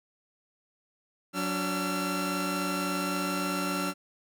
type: tone cluster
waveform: sawtooth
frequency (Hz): 184.5 / 288.6 / 1358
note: F#3 / D4 / F6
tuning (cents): -5 / -30 / -49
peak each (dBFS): -29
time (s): 1.33-3.94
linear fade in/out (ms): 50
effects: none